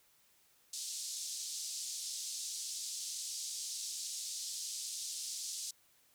white band-pass noise, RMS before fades -42 dBFS, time 0.73-5.71 s, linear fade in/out 5 ms, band 4200 to 8300 Hz, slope 24 dB/octave, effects white hiss -69 dBFS RMS until 6.14 s

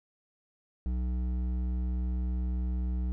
sine tone with hard clipping, 61.74 Hz, B1, in tune, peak -30 dBFS, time 0.86-3.12 s, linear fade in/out 0 ms, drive 9 dB, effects none

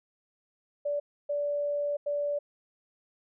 sine tone bursts at uneven times, 580 Hz, D5, 22 cents flat, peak -27 dBFS, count 3, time 0.85-1 / 1.29-1.97 / 2.06-2.39 s, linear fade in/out 10 ms, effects none

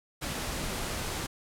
pink noise with ADSR envelope, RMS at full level -32 dBFS, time 0.21-1.27 s, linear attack 24 ms, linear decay 5 ms, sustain -2 dB, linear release 12 ms, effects low-pass 12000 Hz 12 dB/octave

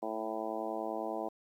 harmonic tone with a mistuned harmonic, 110 Hz, A2, in tune, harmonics 2 / 3 / 4 / 5 / 6 / 7 / 8 / 9, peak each -46 / -41 / -43 / -42 / -40 / -41 / -47 / -46 dBFS, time 0.02-1.29 s, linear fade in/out 10 ms, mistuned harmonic 2, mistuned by +18 cents, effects 11-bit

